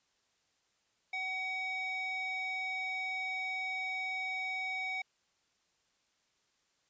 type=tone with band-pass filter; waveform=square; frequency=753 Hz; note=F#5; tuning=30 cents sharp; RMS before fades=-37 dBFS; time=1.13-5.02 s; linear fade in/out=5 ms; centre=2200 Hz; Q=2.6; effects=white hiss -75 dBFS RMS until 6.89 s + resampled to 16000 Hz